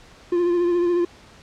triangle tone with vibrato, 349.2 Hz, F4, in tune, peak -15 dBFS, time 0.32-1.05 s, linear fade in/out 5 ms, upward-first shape triangle, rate 14 Hz, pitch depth 37 cents each way, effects pink hiss -48 dBFS RMS until 1.42 s + low-pass 6000 Hz 12 dB/octave

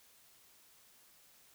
silence, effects white hiss -64 dBFS RMS until 1.54 s

